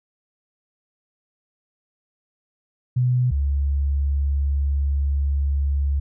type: tone pair in turn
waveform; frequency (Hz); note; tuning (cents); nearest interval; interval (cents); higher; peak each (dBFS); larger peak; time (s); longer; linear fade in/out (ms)
sine; 125 / 70.15; B2 / C#2; +21 / +21; minor seventh; 1000; first; -16 / -18; first; 2.96-3.31 / 3.31-6; second; 10
effects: none